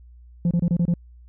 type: tone bursts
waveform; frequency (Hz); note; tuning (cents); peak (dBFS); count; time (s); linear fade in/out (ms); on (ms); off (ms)
sine; 172.3; F3; -23; -14; 6; 0.45-0.939; 2; 59; 27
effects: tanh soft clip ceiling -16 dBFS + added 60 Hz sine -44 dBFS peak until 1.28 s